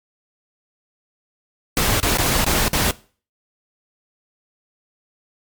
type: noise with dropouts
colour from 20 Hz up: pink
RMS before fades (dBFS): -18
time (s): 1.77-2.91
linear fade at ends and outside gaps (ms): 1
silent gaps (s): 2.001-2.029 / 2.172-2.184 / 2.445-2.464 / 2.682-2.731
effects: noise-tail reverb RT60 0.4 s tail -20 dB re dry + MP3 96 kbps